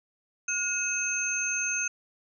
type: tone cluster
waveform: sine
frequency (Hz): 1434 / 2571 / 6320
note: F6 / E7 / G8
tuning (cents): +45 / -44 / +13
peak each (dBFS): -34 / -31 / -29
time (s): 0.48-1.88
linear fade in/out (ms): 5
effects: none